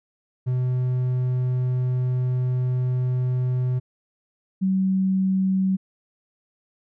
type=tone pair in turn; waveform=triangle / sine; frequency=126.4 / 189.88 Hz; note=B2 / F#3; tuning=+41 / +45 cents; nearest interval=perfect fifth; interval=704 cents; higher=second; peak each=-18 / -18 dBFS; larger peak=neither; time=0.46-3.8 / 4.61-5.77 s; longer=first; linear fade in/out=20 ms; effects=none